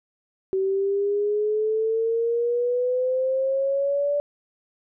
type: exponential sweep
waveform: sine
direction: up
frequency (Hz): 380 to 582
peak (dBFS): -20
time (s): 0.53-4.2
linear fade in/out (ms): 0
effects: none